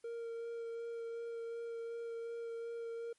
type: tone with vibrato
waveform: triangle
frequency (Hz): 463.4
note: A#4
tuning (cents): -10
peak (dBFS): -38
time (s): 0.04-3.13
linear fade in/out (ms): 5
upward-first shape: sine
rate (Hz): 2.7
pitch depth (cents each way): 11
effects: white hiss -75 dBFS RMS until 3.18 s + MP3 48 kbps